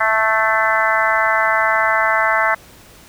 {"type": "harmonic tone with a mistuned harmonic", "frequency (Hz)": 220, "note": "A3", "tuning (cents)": 0, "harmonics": [3, 4, 5, 6, 7, 8, 9], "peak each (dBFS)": [-21, -21, -21, -21, -21, -21, -21], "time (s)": [0, 2.55], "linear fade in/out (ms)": 10, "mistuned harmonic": 9, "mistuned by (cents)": 36, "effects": ["pink hiss -44 dBFS RMS until 3.08 s"]}